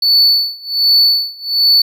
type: tone with tremolo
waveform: triangle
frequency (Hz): 4471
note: C#8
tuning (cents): +14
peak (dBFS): -5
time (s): 0.02-1.82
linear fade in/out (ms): 5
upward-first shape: sine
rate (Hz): 1.3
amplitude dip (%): 95
effects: none